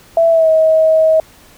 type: tone with pitch glide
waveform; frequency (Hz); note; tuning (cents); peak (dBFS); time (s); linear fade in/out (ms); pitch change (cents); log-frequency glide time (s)
sine; 664 to 636.6; E5 to D#5; +12 to +39; -7; 0.17-1.2; 2; -73; 0.3-0.49
effects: pink hiss -44 dBFS RMS until 1.57 s